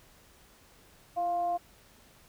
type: tone with frequency modulation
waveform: sine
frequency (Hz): 698.5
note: F5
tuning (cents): 0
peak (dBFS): -27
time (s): 1.16-1.58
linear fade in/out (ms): 20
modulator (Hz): 359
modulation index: 0.3
effects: pink hiss -59 dBFS RMS until 2.28 s